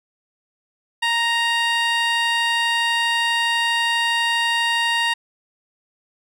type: tone with band-pass filter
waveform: 15% pulse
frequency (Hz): 932.3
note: A#5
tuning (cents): 0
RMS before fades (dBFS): -20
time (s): 1.02-5.14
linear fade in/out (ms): 10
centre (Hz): 2200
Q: 0.52
effects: none